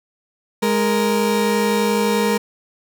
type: tone pair together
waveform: 30% pulse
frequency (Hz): 207.7 / 467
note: G#3 / A#4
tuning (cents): 0 / +3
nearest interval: octave + major second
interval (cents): 1403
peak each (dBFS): -16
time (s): 0.62-2.38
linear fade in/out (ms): 10
effects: none